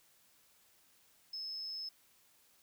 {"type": "tone with amplitude modulation", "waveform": "sine", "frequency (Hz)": 5200, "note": "E8", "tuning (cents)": -24, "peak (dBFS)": -38, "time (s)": [1.33, 1.89], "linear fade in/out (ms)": 5, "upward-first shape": "sine", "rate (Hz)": 162, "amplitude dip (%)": 35, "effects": ["white hiss -68 dBFS RMS until 2.62 s"]}